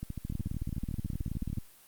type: two click trains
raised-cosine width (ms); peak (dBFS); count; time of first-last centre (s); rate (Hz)
5; -22 / -24; 25 / 22; 0.3-1.583 / 0.03-1.574; 18.7 / 13.6
effects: white hiss -58 dBFS RMS until 1.87 s + Opus 32 kbps